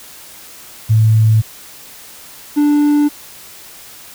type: tone pair in turn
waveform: sine / triangle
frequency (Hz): 110 / 293.7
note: A2 / D4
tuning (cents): 0 / 0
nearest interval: octave + perfect fourth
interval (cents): 1700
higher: second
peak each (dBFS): -7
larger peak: neither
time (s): 0.89-1.42 / 2.56-3.09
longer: neither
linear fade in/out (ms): 20
effects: white hiss -37 dBFS RMS until 4.14 s